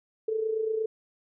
sine tone with amplitude modulation, 440 Hz, A4, in tune, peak -23 dBFS, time 0.28-0.86 s, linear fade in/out 5 ms, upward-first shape sine, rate 28.5 Hz, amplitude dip 60%, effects none

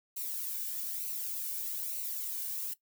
violet noise with flanger, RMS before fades -37 dBFS, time 0.16-2.74 s, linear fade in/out 10 ms, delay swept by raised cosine 0.58 to 1.56 ms, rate 1.1 Hz, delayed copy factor -0.55, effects noise-tail reverb RT60 0.1 s tail -17 dB re dry

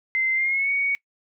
sine tone with pitch glide, 2074 to 2236 Hz, C7 to C#7, -16 to +14 cents, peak -20 dBFS, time 0.15-0.95 s, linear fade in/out 0 ms, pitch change +130 cents, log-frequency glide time 0.34-0.71 s, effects noise-tail reverb RT60 0.1 s tail -22 dB re dry

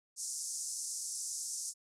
pink band-pass noise, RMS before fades -40 dBFS, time 0.16-1.74 s, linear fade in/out 50 ms, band 5500 to 10000 Hz, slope 48 dB/octave, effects none

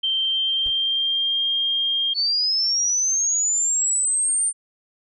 sine tone with pitch glide, 3136 to 3213 Hz, G7 to G7, 0 to +42 cents, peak -19 dBFS, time 0.03-2.14 s, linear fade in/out 10 ms, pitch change +42 cents, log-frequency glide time 0.19-1.45 s
brown noise with exponential decay, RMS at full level -32 dBFS, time 0.66-0.76 s, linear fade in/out 2 ms, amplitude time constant 21 ms
sine linear sweep, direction up, 4403 to 9000 Hz, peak -18 dBFS, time 2.14-4.53 s, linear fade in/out 50 ms
effects none

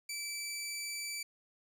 15% pulse tone, 2319 Hz, D7, 22 cents flat, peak -31 dBFS, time 0.09-1.23 s, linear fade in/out 5 ms, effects none

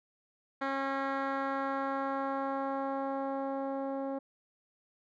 10% pulse tone with low-pass filter sweep, 272.2 Hz, C#4, 31 cents flat, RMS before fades -34 dBFS, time 0.61-4.19 s, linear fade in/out 10 ms, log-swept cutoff 2200 to 560 Hz, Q 1.1, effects none

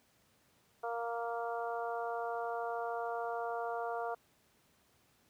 harmonic tone, 233.1 Hz, A#3, in tune, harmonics 2 / 3 / 4 / 5 / 6, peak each -40 / -38 / -44 / -45 / -46 dBFS, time 0.83-4.15 s, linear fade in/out 10 ms, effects pink hiss -70 dBFS RMS until 5.29 s + high-pass 80 Hz 12 dB/octave

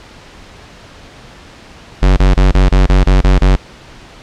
square tone bursts, 46.93 Hz, F#1, 25 cents sharp, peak -6 dBFS, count 9, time 2.02-3.562 s, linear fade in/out 10 ms, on 150 ms, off 24 ms, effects pink hiss -37 dBFS RMS until 4.22 s + low-pass 5000 Hz 12 dB/octave

